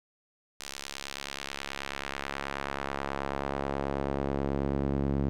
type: tone with band-pass filter sweep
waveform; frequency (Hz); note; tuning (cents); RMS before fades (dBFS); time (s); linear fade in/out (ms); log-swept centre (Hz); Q
sawtooth; 69.3; C#2; 0; -33; 0.6-5.29; 0; 5800 to 230; 0.83
effects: none